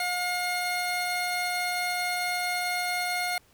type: tone pair together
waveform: 30% pulse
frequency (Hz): 716.5 / 2145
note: F5 / C7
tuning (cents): +44 / +42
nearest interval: octave + perfect fifth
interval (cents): 1898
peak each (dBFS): -27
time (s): 0-3.38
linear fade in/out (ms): 2
effects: pink hiss -61 dBFS RMS until 3.53 s